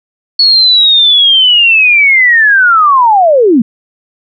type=linear sweep; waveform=sine; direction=down; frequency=4401 to 207.7 Hz; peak=-3 dBFS; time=0.39-3.62 s; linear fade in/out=5 ms; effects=none